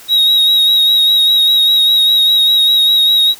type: tone with vibrato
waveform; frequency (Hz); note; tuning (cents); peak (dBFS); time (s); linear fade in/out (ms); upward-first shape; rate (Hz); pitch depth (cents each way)
triangle; 3800; A#7; +33; -6; 0.08-3.35; 50; sine; 5; 27
effects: white hiss -37 dBFS RMS until 3.39 s